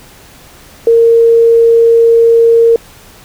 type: tone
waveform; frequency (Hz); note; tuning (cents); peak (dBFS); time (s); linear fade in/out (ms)
sine; 461.3; A#4; -18; -3; 0.87-2.76; 2
effects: pink hiss -38 dBFS RMS until 3.24 s